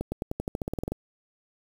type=accelerating click train; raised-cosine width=2 ms; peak=-16 dBFS; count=14; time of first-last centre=0.01-0.92 s; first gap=110 ms; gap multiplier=0.92; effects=7-bit